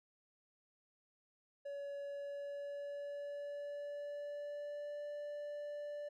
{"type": "tone with pitch glide", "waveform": "triangle", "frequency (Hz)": [566, 586], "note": ["C#5", "D5"], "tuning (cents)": [36, -4], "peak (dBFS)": -40, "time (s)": [1.65, 6.09], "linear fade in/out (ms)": 10, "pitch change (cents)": 60, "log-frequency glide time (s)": [1.99, 5.04], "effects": []}